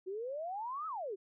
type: exponential two-way sweep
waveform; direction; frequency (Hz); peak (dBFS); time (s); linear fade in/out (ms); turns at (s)
sine; up then down; 361.5 to 1318.5 to 361.5; -37; 0.06-1.16; 20; 0.87
effects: none